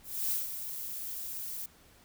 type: noise with ADSR envelope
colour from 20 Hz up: violet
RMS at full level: -30 dBFS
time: 0.03-1.66 s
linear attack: 280 ms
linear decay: 160 ms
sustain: -9 dB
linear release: 5 ms
effects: pink hiss -60 dBFS RMS until 2.04 s